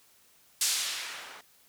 violet noise with low-pass filter sweep, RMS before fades -33 dBFS, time 0.61-1.41 s, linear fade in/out 2 ms, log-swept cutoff 7000 to 930 Hz, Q 0.81, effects white hiss -62 dBFS RMS until 1.68 s

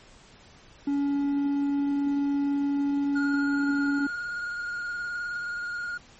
triangle tone, 282.6 Hz, C#4, 34 cents sharp, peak -21 dBFS, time 0.87-4.07 s, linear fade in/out 5 ms
triangle tone with vibrato, 1427 Hz, F6, 37 cents sharp, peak -28 dBFS, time 3.15-5.98 s, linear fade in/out 10 ms, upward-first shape sine, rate 19 Hz, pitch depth 24 cents each way
effects pink hiss -53 dBFS RMS until 6.19 s + MP3 32 kbps

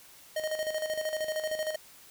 square tone with tremolo, 622.3 Hz, D#5, in tune, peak -29 dBFS, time 0.36-1.76 s, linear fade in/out 5 ms, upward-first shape square, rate 13 Hz, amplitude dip 60%, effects white hiss -54 dBFS RMS until 2.1 s

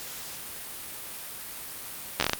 slowing click train, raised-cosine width 0.2 ms, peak -5 dBFS, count 7, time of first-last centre 2.2-2.333 s, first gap 11 ms, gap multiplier 1.28, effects white hiss -39 dBFS RMS until 2.39 s + Opus 48 kbps

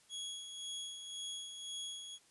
sawtooth tone with tremolo, 3333 Hz, G#7, 5 cents sharp, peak -37 dBFS, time 0.09-2.19 s, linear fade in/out 50 ms, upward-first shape sine, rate 1.9 Hz, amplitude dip 50%, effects white hiss -67 dBFS RMS until 2.3 s + resampled to 24000 Hz

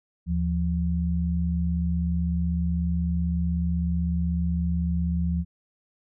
sine tone pair together, 76.7 / 172.78 Hz, D#2 / F3, -24 / -18 cents, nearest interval octave + major second, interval 1406 cents, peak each -25 dBFS, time 0.26-5.45 s, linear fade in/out 50 ms, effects none

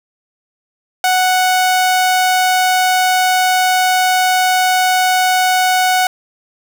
sawtooth tone, 740 Hz, F#5, in tune, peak -7 dBFS, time 1.04-6.07 s, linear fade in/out 2 ms, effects none

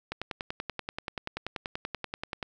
click train, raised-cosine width 0.3 ms, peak -17 dBFS, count 25, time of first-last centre 0.12-2.428 s, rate 10.4 Hz, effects none

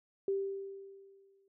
sine tone with exponential decay, 392 Hz, G4, in tune, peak -28 dBFS, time 0.28-1.48 s, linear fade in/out 2 ms, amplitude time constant 260 ms, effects none

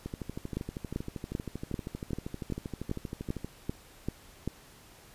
two click trains, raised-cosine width 3 ms, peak -18 / -23 dBFS, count 11 / 44, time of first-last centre 0.57-4.476 / 0.06-3.446 s, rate 2.56 / 12.7 Hz, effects pink hiss -55 dBFS RMS until 5.14 s + resampled to 32000 Hz

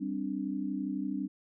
sine chord, G suspended fourth, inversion none, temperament equal, 196 / 261.6 / 293.7 Hz, G3 / C4 / D4, 0 / 0 / 0 cents, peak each -36 / -36 / -35 dBFS, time 0-1.28 s, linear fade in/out 20 ms, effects none

